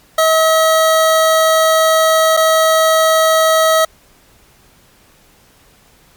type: tone with dropouts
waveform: 25% pulse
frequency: 641 Hz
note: E5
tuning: 49 cents flat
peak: -5 dBFS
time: 0.18-3.85 s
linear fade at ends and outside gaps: 5 ms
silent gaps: 2.368-2.372 s
effects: pink hiss -49 dBFS RMS until 6.16 s + MP3 96 kbps